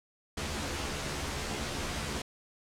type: noise with comb filter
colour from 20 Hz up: pink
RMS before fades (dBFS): -35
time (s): 0.37-2.22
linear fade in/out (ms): 5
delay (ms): 14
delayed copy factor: +1
effects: low-pass 8000 Hz 12 dB/octave